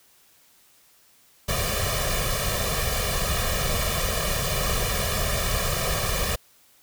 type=noise with comb filter; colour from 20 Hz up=pink; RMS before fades=-25 dBFS; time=1.48-6.36 s; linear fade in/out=10 ms; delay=1.7 ms; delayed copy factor=+1; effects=white hiss -58 dBFS RMS until 6.82 s